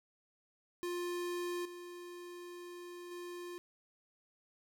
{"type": "tone with level steps", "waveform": "square", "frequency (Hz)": 351.8, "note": "F4", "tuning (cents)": 13, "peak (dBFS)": [-37, -47, -44], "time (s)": [0.83, 3.58], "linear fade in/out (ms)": 0, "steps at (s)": [1.65, 3.11], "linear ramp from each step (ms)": 5, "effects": []}